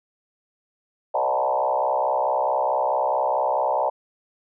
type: tone with frequency modulation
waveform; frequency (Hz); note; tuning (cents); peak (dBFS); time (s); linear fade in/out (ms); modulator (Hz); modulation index
sine; 743; F#5; +7; -19; 1.14-3.9; 10; 64.6; 3.3
effects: none